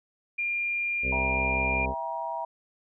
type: tone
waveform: sine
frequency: 2400 Hz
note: D7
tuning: 37 cents sharp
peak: -26 dBFS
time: 0.38-1.86 s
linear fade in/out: 10 ms
type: harmonic tone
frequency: 65.41 Hz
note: C2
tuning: in tune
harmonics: 1 / 2 / 3 / 4 / 6 / 7 / 8 / 9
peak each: -31 / -40 / -39 / -38 / -40 / -40 / -42 / -44 dBFS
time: 1.02-1.95 s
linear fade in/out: 50 ms
type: chord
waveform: sine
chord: E diminished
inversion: none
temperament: just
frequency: 659.3 / 791.1 / 949.3 Hz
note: E5 / G5 / Bb5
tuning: 0 / +16 / +31 cents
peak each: -35 / -37 / -32 dBFS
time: 1.12-2.45 s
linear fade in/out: 5 ms
effects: none